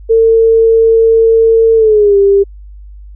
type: tone with pitch glide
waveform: sine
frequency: 451.7 to 397.8 Hz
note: A4 to G4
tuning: +45 to +25 cents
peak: -4 dBFS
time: 0.09-2.44 s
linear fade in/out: 20 ms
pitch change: -220 cents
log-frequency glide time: 1.75-2.17 s
effects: added 50 Hz sine -29 dBFS peak until 3.15 s